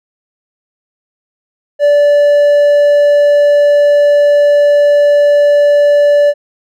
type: tone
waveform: triangle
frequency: 581 Hz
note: D5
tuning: 19 cents flat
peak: -3 dBFS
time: 1.79-6.34 s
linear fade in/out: 50 ms
effects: none